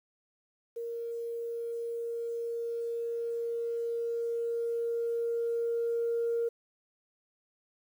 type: tone with level ramp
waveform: sine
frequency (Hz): 466.2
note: A#4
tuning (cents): 0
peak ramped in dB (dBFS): -34 to -26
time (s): 0.76-6.49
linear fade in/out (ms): 10
effects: tanh soft clip ceiling -23 dBFS + 10-bit